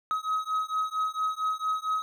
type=beating tone pair; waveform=triangle; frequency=1269 / 1273.4 Hz; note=D#6 / D#6; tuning=+34 / +40 cents; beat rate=4.4 Hz; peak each=-28 dBFS; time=0.11-2.02 s; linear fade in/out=0 ms; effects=none